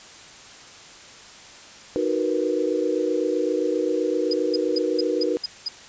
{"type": "chord", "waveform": "sine", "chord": "B major seventh", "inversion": "first", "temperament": "equal", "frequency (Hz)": [311.1, 370, 466.2, 493.9], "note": ["D#4", "F#4", "A#4", "B4"], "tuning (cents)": [0, 0, 0, 0], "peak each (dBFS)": -26, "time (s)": [1.96, 5.37], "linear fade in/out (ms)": 0}
{"type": "tone bursts", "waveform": "sine", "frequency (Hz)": 4978, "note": "D#8", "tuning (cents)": 0, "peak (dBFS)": -23, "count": 7, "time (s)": [4.31, 5.685], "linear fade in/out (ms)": 5, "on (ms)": 25, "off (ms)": 200}
{"effects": ["white hiss -44 dBFS RMS until 5.88 s", "resampled to 16000 Hz"]}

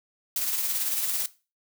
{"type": "noise with tremolo", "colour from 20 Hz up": "blue", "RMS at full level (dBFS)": -26, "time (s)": [0.36, 1.26], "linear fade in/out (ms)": 2, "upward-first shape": "sine", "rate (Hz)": 18, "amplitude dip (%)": 40, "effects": ["noise-tail reverb RT60 0.3 s tail -17 dB re dry"]}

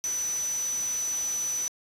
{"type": "tone in noise", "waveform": "sine", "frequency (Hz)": 5980, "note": "F#8", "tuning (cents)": 17, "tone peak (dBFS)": -27, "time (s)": [0.04, 1.68], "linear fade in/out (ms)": 0, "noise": "white", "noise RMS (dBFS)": -39, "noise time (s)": [0.04, 1.68], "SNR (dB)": 9, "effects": ["resampled to 32000 Hz"]}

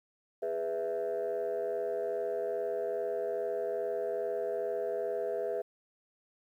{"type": "chord", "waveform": "sine", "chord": "E major", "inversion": "first", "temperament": "just", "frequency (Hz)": [412, 494.4, 659.3], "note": ["G#4", "B4", "E5"], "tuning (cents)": [-14, 2, 0], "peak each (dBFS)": -34, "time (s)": [0.42, 5.62], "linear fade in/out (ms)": 10, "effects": ["tanh soft clip ceiling -26 dBFS", "11-bit"]}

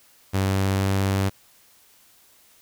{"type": "tone with pitch glide", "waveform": "sawtooth", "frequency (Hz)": [96.5, 97.28], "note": ["G2", "G2"], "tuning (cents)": [-27, -13], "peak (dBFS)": -16, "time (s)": [0.33, 1.3], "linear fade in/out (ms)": 20, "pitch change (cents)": 14, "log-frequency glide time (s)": [0.48, 0.95], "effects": ["white hiss -56 dBFS RMS until 2.61 s"]}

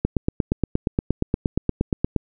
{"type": "click train", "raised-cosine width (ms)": 3, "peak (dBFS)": -6, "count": 19, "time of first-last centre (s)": [0.05, 2.163], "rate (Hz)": 8.52, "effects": []}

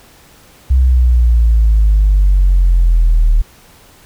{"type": "exponential sweep", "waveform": "sine", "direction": "down", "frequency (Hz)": [65.8, 38], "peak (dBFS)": -5, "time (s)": [0.7, 3.42], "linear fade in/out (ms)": 10, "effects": ["tanh soft clip ceiling -3 dBFS", "pink hiss -44 dBFS RMS until 4.05 s"]}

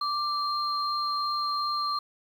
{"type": "tone pair together", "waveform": "sine", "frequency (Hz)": [1174.7, 4186], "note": ["D6", "C8"], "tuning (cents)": [0, 0], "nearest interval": "octave + minor seventh", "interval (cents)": 2200, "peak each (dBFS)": [-27, -32], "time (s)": [0.01, 1.99], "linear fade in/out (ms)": 5, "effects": ["9-bit"]}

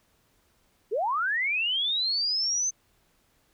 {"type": "linear sweep", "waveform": "sine", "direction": "up", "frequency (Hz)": [370.4, 6272], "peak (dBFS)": -24, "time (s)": [0.91, 2.71], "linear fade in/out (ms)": 20, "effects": ["pink hiss -67 dBFS RMS until 3.53 s"]}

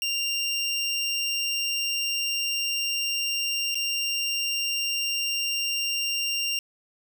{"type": "tone with dropouts", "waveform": "25% pulse", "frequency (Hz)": 2784, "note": "F7", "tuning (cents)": -6, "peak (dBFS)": -21, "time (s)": [0.02, 6.59], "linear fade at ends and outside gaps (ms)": 1, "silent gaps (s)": [3.745, 3.754], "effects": ["9-bit"]}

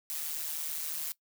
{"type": "noise with amplitude modulation", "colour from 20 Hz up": "blue", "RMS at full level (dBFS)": -33, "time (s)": [0.1, 1.12], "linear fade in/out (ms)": 0, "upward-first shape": "sine", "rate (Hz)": 154, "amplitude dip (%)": 70, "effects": ["noise-tail reverb RT60 0.1 s tail -20 dB re dry"]}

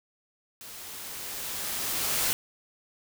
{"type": "noise with level ramp", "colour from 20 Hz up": "white", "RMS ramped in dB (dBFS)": [-44, -26], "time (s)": [0.61, 2.33], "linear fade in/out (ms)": 0, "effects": []}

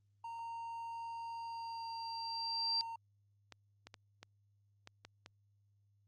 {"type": "tone with pitch glide", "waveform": "triangle", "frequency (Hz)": [923, 915.6], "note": ["A#5", "A#5"], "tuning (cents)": [-17, -31], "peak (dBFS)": -40, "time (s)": [0.24, 2.96], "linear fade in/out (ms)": 5, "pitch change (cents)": -14, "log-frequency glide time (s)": [1.44, 1.89]}
{"type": "tone with exponential growth", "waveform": "sine", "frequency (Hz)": 4699, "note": "D8", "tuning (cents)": 0, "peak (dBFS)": -31, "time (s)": [0.92, 2.81], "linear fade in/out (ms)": 0, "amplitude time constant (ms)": 410}
{"type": "clicks", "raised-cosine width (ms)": 0.2, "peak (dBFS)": -33, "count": 7, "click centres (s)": [3.523, 3.87, 3.942, 4.23, 4.874, 5.05, 5.261]}
{"effects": ["added 101 Hz sine -70 dBFS peak until 6.07 s", "Opus 32 kbps"]}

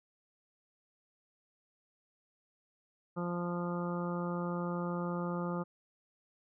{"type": "harmonic tone", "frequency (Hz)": 174.61, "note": "F3", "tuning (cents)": 0, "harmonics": [1, 2, 3, 4, 5, 6, 7, 8], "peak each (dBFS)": [-35, -41, -41, -51, -45, -50, -43, -52], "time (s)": [3.16, 5.64], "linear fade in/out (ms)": 20, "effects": []}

